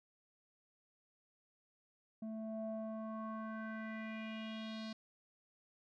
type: tone with low-pass filter sweep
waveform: square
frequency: 220 Hz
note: A3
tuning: in tune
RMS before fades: -44 dBFS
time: 2.22-4.93 s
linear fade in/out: 5 ms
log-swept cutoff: 460 to 4500 Hz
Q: 3.7
effects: none